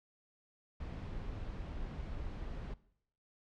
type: noise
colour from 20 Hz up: brown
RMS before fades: -42 dBFS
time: 0.8-2.74 s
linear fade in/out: 5 ms
effects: noise-tail reverb RT60 0.7 s tail -20 dB re dry + low-pass 4000 Hz 12 dB/octave